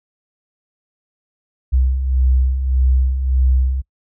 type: beating tone pair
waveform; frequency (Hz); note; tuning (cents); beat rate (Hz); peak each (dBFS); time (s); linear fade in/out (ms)
sine; 63.1 / 64.8; B1 / C2; +38 / -16; 1.7; -21 / -13; 1.72-3.82; 20
effects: noise-tail reverb RT60 0.1 s tail -25 dB re dry